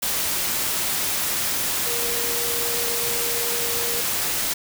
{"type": "tone in noise", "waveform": "sine", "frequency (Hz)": 472.2, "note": "A#4", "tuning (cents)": 22, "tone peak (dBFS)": -31, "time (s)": [1.86, 4.01], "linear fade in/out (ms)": 10, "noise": "white", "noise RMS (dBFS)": -24, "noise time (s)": [0.02, 4.54], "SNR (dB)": -10, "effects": []}